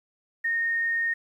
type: tone with frequency modulation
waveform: sine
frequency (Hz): 1845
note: A#6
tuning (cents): -18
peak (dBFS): -23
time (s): 0.44-1.14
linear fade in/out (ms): 10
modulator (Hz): 26.1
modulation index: 0.27
effects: 10-bit